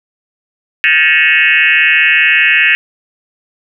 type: tone with frequency modulation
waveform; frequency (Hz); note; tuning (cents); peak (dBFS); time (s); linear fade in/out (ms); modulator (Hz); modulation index
sine; 2204; C#7; -11; -6; 0.84-2.75; 0; 155; 3.7
effects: none